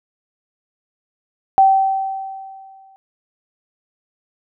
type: tone with exponential decay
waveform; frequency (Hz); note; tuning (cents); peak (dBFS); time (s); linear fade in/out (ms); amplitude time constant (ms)
sine; 773; G5; -24; -6; 1.58-2.96; 0; 300
effects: none